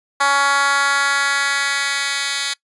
10% pulse tone with high-pass filter sweep, 280 Hz, C#4, 18 cents sharp, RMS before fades -18 dBFS, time 0.2-2.54 s, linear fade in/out 10 ms, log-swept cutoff 1000 to 2800 Hz, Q 1.6, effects noise-tail reverb RT60 0.1 s tail -22 dB re dry + resampled to 24000 Hz

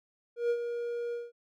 triangle tone with ADSR envelope, 474.6 Hz, A#4, 31 cents sharp, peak -22 dBFS, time 0.36-1.32 s, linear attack 140 ms, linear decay 66 ms, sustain -8 dB, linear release 190 ms, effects none

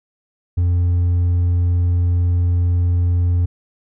sine tone with hard clipping, 87.8 Hz, F2, 10 cents sharp, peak -14 dBFS, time 0.57-3.46 s, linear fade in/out 10 ms, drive 2 dB, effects none

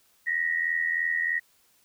sine tone pair together, 1864.7 / 1947.8 Hz, A#6 / B6, 0 / -24 cents, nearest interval minor second, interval 76 cents, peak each -26 / -28 dBFS, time 0.26-1.4 s, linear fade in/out 20 ms, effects white hiss -64 dBFS RMS until 1.84 s

